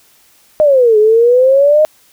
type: exponential two-way sweep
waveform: sine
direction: down then up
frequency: 624 to 419.5 to 624 Hz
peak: -5 dBFS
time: 0.6-1.85 s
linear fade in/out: 0 ms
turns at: 0.98 s
effects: white hiss -49 dBFS RMS until 2.12 s